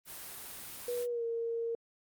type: noise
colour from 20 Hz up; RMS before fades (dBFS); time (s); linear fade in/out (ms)
white; -45; 0.05-1.07; 50
type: tone with pitch glide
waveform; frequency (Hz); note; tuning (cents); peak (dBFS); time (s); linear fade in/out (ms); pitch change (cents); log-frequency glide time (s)
sine; 484.8 to 462.1; B4 to A#4; -32 to -15; -32; 0.88-1.75; 2; -83; 1.07-1.24
effects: Opus 24 kbps